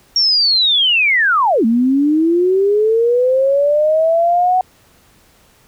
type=linear two-way sweep; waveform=sine; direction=down then up; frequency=5588 to 220 to 747 Hz; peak=-10 dBFS; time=0.16-4.61 s; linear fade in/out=2 ms; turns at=1.65 s; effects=pink hiss -51 dBFS RMS until 5.67 s